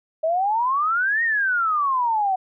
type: exponential two-way sweep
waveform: sine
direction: up then down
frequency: 622.3 to 1886 to 739 Hz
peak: -18 dBFS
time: 0.23-2.36 s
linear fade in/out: 10 ms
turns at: 1.23 s
effects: none